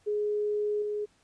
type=tone with level steps; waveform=sine; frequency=417.9 Hz; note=G#4; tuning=11 cents sharp; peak=-26 / -29 dBFS; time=0.06-1.06 s; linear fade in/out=20 ms; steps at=0.82 s; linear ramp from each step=2 ms; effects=pink hiss -66 dBFS RMS until 1.23 s + resampled to 22050 Hz